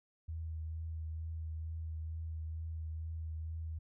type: tone with vibrato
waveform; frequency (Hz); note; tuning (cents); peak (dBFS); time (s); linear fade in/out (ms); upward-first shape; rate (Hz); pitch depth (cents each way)
sine; 80.2; E2; -47; -38; 0.28-3.79; 10; triangle; 2.2; 23
effects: none